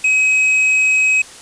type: tone with hard clipping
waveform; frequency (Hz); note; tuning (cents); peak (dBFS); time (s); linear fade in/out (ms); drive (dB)
sine; 2542; D#7; +36; -12; 0.04-1.22; 5; 4
effects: white hiss -37 dBFS RMS until 1.41 s + resampled to 22050 Hz